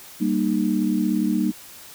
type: chord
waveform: sine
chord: Eb major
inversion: first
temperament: equal with one note detuned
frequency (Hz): 196 / 233.1 / 305.8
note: G3 / Bb3 / Eb4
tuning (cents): 0 / 0 / -30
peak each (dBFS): -23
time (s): 0.2-1.52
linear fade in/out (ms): 20
effects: white hiss -43 dBFS RMS until 1.94 s